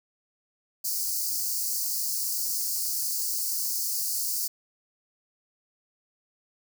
white high-pass noise, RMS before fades -29 dBFS, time 0.84-4.48 s, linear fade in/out 10 ms, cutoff 4400 Hz, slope 96 dB/octave, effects none

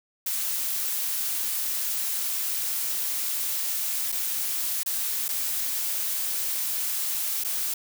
blue noise with dropouts, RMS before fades -28 dBFS, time 0.26-7.74 s, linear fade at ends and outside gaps 5 ms, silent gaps 4.119-4.123 / 4.833-4.86 / 5.282-5.288 / 7.438-7.446 s, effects none

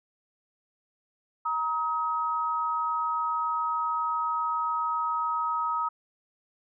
sine tone pair together, 941.7 / 1269 Hz, A#5 / D#6, +17 / +34 cents, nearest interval perfect fourth, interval 517 cents, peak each -30 / -27 dBFS, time 1.45-5.89 s, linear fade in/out 10 ms, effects none

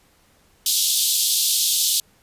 pink high-pass noise, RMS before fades -19 dBFS, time 0.66-2 s, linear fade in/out 2 ms, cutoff 3300 Hz, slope 48 dB/octave, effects pink hiss -58 dBFS RMS until 2.22 s + resampled to 32000 Hz

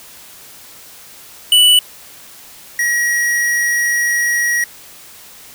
square tone pair in turn, 2965 / 1906 Hz, F#7 / A#6, +3 / +38 cents, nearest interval minor sixth, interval 765 cents, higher first, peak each -7 / -14 dBFS, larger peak first, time 1.52-1.79 / 2.79-4.64 s, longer second, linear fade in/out 2 ms, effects white hiss -39 dBFS RMS until 5.54 s

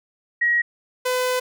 sine / sawtooth tone pair in turn, 1900 / 504.5 Hz, A#6 / B4, +33 / +37 cents, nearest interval octave + major seventh, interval 2296 cents, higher first, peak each -16 dBFS, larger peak neither, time 0.41-0.62 / 1.05-1.4 s, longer second, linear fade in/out 10 ms, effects none

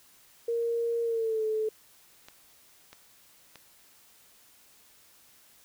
sine tone with pitch glide, 466.2 to 435 Hz, A#4 to A4, 0 to -20 cents, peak -26 dBFS, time 0.48-1.69 s, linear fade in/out 5 ms, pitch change -120 cents, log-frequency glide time 1.03-1.44 s
clicks, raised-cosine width 0.2 ms, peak -29 dBFS, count 3, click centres 2.285 / 2.93 / 3.557 s
effects white hiss -59 dBFS RMS until 5.64 s

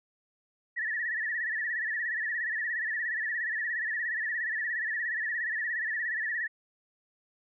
sine tone with vibrato, 1824 Hz, A#6, 38 cents flat, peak -29 dBFS, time 0.76-6.48 s, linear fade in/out 20 ms, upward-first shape sine, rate 17 Hz, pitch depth 110 cents each way, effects none

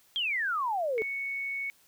sine exponential sweep, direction down, 3307 to 419.7 Hz, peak -27 dBFS, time 0.16-1.02 s, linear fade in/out 0 ms
sine tone, 2217 Hz, C#7, in tune, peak -31 dBFS, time 0.98-1.7 s, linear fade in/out 0 ms
effects white hiss -63 dBFS RMS until 1.87 s

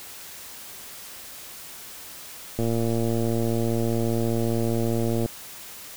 click train, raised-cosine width 2 ms, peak -13 dBFS, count 308, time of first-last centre 2.59-5.26 s, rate 115 Hz, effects white hiss -41 dBFS RMS until 5.96 s

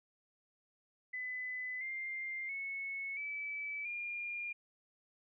sine tone with pitch steps, 2008 / 2102 / 2200 / 2303 / 2410 Hz, B6 / C7 / C#7 / D7 / D7, +28 / +7 / -14 / -34 / +44 cents, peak -38 dBFS, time 1.13-4.53 s, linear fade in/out 10 ms, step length 680 ms, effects none

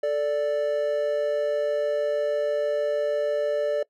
triangle tone pair together, 440 / 586.3 Hz, A4 / D5, 0 / -3 cents, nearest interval perfect fourth, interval 497 cents, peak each -26 / -21 dBFS, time 0.03-3.83 s, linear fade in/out 5 ms, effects noise-tail reverb RT60 0.1 s tail -22 dB re dry

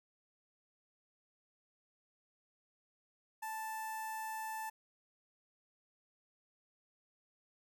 sawtooth tone with notch filter, 880 Hz, A5, in tune, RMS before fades -42 dBFS, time 3.42-4.7 s, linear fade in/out 10 ms, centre 3900 Hz, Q 0.71, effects none

